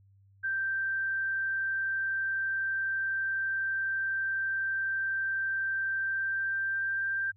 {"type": "tone with pitch glide", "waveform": "sine", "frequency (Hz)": [1568, 1578.9], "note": ["G6", "G6"], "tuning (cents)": [0, 12], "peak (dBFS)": -28, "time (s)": [0.43, 7.32], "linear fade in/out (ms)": 20, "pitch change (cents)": 12, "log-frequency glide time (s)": [6, 7.03], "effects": ["added 98 Hz sine -58 dBFS peak until 7.36 s"]}